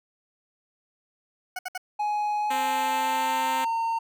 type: tone bursts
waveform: 20% pulse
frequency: 736 Hz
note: F#5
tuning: 9 cents flat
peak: -25 dBFS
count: 3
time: 1.56-1.778 s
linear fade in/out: 5 ms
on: 30 ms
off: 64 ms
type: tone with pitch glide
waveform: triangle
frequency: 837 to 912.8 Hz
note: G#5 to A#5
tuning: +13 to -37 cents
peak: -22 dBFS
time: 1.99-3.99 s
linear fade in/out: 10 ms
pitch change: +150 cents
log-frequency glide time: 2.39-3.56 s
type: tone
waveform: 5% pulse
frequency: 261.9 Hz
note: C4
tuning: 2 cents sharp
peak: -18 dBFS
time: 2.5-3.65 s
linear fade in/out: 10 ms
effects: none